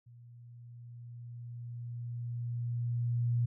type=tone with level ramp; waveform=sine; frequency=119.4 Hz; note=A#2; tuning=42 cents sharp; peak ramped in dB=-52 to -26 dBFS; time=0.06-3.46 s; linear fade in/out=10 ms; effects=none